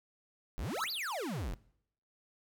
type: exponential two-way sweep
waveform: square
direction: up then down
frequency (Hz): 35.37 to 4978 to 35.37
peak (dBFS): -36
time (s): 0.58-1.54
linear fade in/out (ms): 0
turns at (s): 0.91
type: tone with exponential growth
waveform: square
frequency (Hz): 1306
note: E6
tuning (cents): -17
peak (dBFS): -32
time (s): 0.68-0.84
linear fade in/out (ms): 0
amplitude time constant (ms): 33
effects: noise-tail reverb RT60 0.7 s tail -21 dB re dry